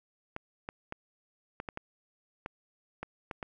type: clicks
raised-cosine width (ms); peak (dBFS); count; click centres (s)
0.5; -22; 10; 0.364 / 0.689 / 0.924 / 1.601 / 1.688 / 1.774 / 2.461 / 3.03 / 3.312 / 3.428
effects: none